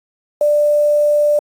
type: tone with quantisation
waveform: sine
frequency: 591 Hz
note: D5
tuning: 11 cents sharp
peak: -10 dBFS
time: 0.41-1.39 s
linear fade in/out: 2 ms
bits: 6
effects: AAC 64 kbps